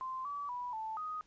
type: tone with pitch steps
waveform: sine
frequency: 1041 / 1148 / 982 / 879 / 1248 Hz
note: C6 / D6 / B5 / A5 / D#6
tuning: -9 / -40 / -10 / -2 / +5 cents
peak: -37 dBFS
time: 0.01-1.21 s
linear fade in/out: 0 ms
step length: 240 ms
effects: pink hiss -69 dBFS RMS until 1.26 s + resampled to 16000 Hz